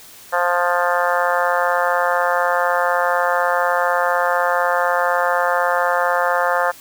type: harmonic tone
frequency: 175.9 Hz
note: F3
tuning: 13 cents sharp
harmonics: 3 / 4 / 5 / 6 / 7 / 8 / 9 / 10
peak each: -21 / -22 / -23 / -24 / -24 / -25 / -26 / -26 dBFS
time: 0.32-6.72 s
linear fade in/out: 20 ms
effects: white hiss -42 dBFS RMS until 6.8 s